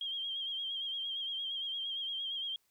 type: tone with vibrato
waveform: sine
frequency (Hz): 3214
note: G7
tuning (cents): +43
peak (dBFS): -35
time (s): 0.01-2.56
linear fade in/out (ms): 2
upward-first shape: sine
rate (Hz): 8.7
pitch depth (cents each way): 49
effects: white hiss -75 dBFS RMS until 2.7 s